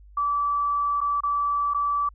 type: tone with dropouts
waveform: sine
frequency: 1156 Hz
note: D6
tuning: 28 cents flat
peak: -21 dBFS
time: 0.17-2.09 s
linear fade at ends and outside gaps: 5 ms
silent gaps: 1.006-1.013 / 1.206-1.234 / 1.737-1.745 s
effects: added 50 Hz sine -46 dBFS peak until 2.14 s